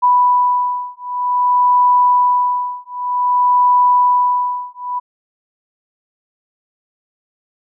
sine beating tone pair, 987.8 / 988.33 Hz, B5 / B5, 0 / +1 cents, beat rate 0.53 Hz, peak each -14 dBFS, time 0.02-5 s, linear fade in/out 20 ms, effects none

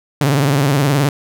sawtooth tone with vibrato, 140.5 Hz, C#3, 24 cents sharp, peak -8 dBFS, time 0.21-1.09 s, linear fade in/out 2 ms, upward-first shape triangle, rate 19 Hz, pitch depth 150 cents each way, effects none

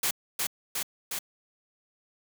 white noise with echo, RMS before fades -27 dBFS, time 0.03-0.11 s, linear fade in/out 5 ms, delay 360 ms, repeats 3, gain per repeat -2 dB, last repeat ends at 1.19 s, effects high-pass 150 Hz 12 dB/octave

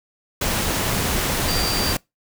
sine tone in noise, 4699 Hz, D8, in tune, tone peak -25 dBFS, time 1.48-1.93 s, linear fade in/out 5 ms, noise pink, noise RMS -22 dBFS, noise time 0.41-1.97 s, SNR -6 dB, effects noise-tail reverb RT60 0.2 s tail -25 dB re dry

